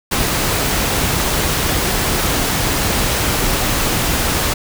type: noise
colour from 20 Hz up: pink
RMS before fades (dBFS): -17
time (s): 0.11-4.54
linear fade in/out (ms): 10
effects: none